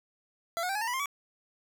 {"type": "tone with pitch steps", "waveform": "25% pulse", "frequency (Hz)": [673, 725.5, 782.1, 843, 908.8, 979.7, 1056.1, 1138.4], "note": ["E5", "F#5", "G5", "G#5", "A#5", "B5", "C6", "C#6"], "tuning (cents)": [36, -34, -4, 26, -44, -14, 16, 46], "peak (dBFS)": -26, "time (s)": [0.57, 1.058], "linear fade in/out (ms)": 0, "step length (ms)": 61, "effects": []}